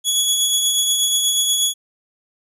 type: tone with tremolo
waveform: 20% pulse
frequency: 3369 Hz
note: G#7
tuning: 24 cents sharp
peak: -8 dBFS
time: 0.04-1.74 s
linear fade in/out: 50 ms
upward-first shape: triangle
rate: 8.3 Hz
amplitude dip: 40%
effects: none